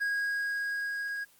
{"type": "tone with level ramp", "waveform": "triangle", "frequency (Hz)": 1642, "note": "G#6", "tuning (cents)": -20, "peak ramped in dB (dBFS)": [-25, -30], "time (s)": [0, 1.25], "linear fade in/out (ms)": 20, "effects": ["white hiss -61 dBFS RMS until 1.39 s", "Opus 24 kbps"]}